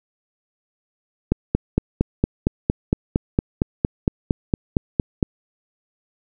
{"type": "click train", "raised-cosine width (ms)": 3, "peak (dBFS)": -3, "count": 18, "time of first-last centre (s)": [1.32, 5.228], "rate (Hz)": 4.35, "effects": []}